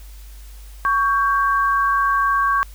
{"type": "tone pair together", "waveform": "sine", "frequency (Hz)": [1119, 1582.5], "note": ["C#6", "G6"], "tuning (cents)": [16, 16], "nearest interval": "tritone", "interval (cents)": 600, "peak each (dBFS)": [-16, -21], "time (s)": [0.85, 2.63], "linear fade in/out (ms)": 0, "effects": ["added 50 Hz sine -36 dBFS peak until 2.74 s", "white hiss -49 dBFS RMS until 2.74 s"]}